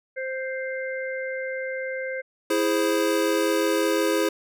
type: harmonic tone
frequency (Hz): 523.3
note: C5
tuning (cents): 0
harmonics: 1 / 3 / 4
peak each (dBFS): -29 / -34 / -35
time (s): 0.16-2.22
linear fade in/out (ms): 20
type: chord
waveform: square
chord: E augmented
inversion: none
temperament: equal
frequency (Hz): 329.6 / 415.3 / 523.3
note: E4 / G#4 / B#4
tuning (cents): 0 / 0 / 0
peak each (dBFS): -25 / -26 / -26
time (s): 2.5-4.29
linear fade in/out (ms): 5
effects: none